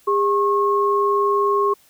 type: tone pair together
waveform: sine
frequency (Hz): 404.9 / 1086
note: G#4 / C#6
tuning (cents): -44 / -36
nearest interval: octave + perfect fourth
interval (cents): 1708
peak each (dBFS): -18 / -18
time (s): 0.07-1.74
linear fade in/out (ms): 10
effects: white hiss -55 dBFS RMS until 1.89 s